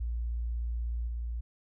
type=tone with level steps; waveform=sine; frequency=58.27 Hz; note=A#1; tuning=in tune; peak=-30 / -32 dBFS; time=0-1.41 s; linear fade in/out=10 ms; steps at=1.07 s; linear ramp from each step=10 ms; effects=none